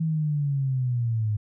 sine linear sweep, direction down, 162.8 to 103.83 Hz, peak -22 dBFS, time 0-1.37 s, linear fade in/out 10 ms, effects none

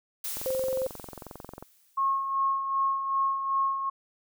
blue noise with exponential decay, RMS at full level -33 dBFS, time 0.24-2.36 s, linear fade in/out 5 ms, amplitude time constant 460 ms
click train, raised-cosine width 1 ms, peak -26 dBFS, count 29, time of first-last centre 0.37-1.626 s, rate 22.3 Hz
sine tone, 523.3 Hz, C5, in tune, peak -26 dBFS, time 0.46-0.87 s, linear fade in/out 2 ms
sine tone with tremolo, 1086 Hz, C#6, 36 cents flat, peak -22 dBFS, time 1.97-3.9 s, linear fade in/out 10 ms, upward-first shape sine, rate 2.6 Hz, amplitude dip 55%
effects none

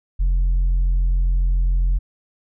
sine tone, 43.65 Hz, F1, in tune, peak -12 dBFS, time 0.19-1.99 s, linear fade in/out 20 ms, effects tanh soft clip ceiling -14 dBFS

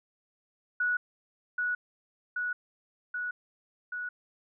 sine tone with echo, 1467 Hz, F#6, 15 cents flat, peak -25 dBFS, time 0.8-0.97 s, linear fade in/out 5 ms, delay 780 ms, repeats 4, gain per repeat -2 dB, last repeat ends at 4.09 s, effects none

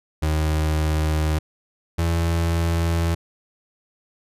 35% pulse tone pair in turn, 77.6 / 83.65 Hz, D#2 / E2, -4 / +26 cents, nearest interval minor second, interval 130 cents, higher second, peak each -17 / -17 dBFS, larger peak neither, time 0.22-1.39 / 1.98-3.15 s, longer neither, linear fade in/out 10 ms, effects resampled to 32000 Hz

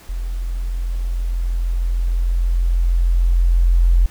sine tone with level ramp, 43.2 Hz, F1, 18 cents flat, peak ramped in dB -21 to -9 dBFS, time 0.09-4.06 s, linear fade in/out 0 ms, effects pink hiss -45 dBFS RMS until 4.1 s

